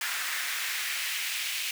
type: noise with high-pass filter sweep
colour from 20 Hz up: pink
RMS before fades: -32 dBFS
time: 0.01-1.71 s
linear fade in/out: 2 ms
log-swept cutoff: 1600 to 2600 Hz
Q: 2.1
effects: none